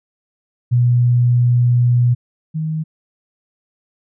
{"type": "tone pair in turn", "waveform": "sine", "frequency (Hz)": [121.9, 157.31], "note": ["B2", "D#3"], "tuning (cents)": [-22, 19], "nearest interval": "major third", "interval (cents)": 441, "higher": "second", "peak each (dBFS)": [-10, -18], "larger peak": "first", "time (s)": [[0.71, 2.15], [2.54, 2.84]], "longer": "first", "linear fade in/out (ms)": 20, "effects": []}